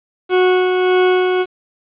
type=tone with tremolo; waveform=40% pulse; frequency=367.2 Hz; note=F#4; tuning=13 cents flat; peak=-9 dBFS; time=0.29-1.46 s; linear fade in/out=50 ms; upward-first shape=sine; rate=1.7 Hz; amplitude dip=35%; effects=resampled to 8000 Hz + 7-bit